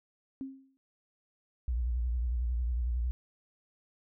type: tone with exponential decay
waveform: sine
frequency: 267.8 Hz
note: C4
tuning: 40 cents sharp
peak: -33 dBFS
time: 0.41-0.77 s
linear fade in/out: 0 ms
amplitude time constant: 78 ms
type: tone with vibrato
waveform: sine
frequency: 60.1 Hz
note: B1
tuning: 46 cents flat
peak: -28 dBFS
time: 1.68-3.11 s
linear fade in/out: 0 ms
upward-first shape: sine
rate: 11 Hz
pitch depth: 98 cents each way
effects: none